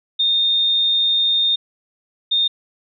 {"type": "tone pair in turn", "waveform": "sine", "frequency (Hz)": [3656, 3656], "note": ["A#7", "A#7"], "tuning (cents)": [-34, -34], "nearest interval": "unison", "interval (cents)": 0, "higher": "neither", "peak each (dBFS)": -14, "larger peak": "neither", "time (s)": [[0.19, 1.56], [2.31, 2.48]], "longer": "first", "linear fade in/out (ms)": 10, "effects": []}